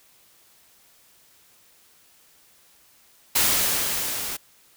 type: noise with level ramp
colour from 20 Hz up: white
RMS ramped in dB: -19 to -31 dBFS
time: 3.35-4.37 s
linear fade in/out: 10 ms
effects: white hiss -57 dBFS RMS until 4.76 s